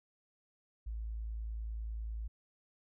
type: tone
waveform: sine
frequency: 55 Hz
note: A1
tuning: in tune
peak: -37 dBFS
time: 0.86-2.28 s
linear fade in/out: 10 ms
effects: none